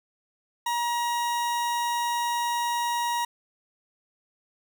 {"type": "tone", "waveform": "40% pulse", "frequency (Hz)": 950, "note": "A#5", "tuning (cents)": 33, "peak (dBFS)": -24, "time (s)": [0.66, 3.25], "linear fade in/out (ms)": 5, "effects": []}